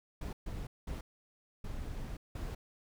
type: noise bursts at uneven times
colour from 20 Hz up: brown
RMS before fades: -40 dBFS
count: 5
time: 0.21-0.33 / 0.46-0.67 / 0.87-1.01 / 1.64-2.17 / 2.35-2.55 s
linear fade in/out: 5 ms
effects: none